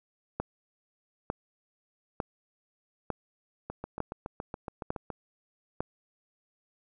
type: two click trains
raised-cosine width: 1 ms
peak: -22 / -16 dBFS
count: 11 / 7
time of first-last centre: 3.7-5.103 / 0.4-5.805 s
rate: 7.13 / 1.11 Hz
effects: none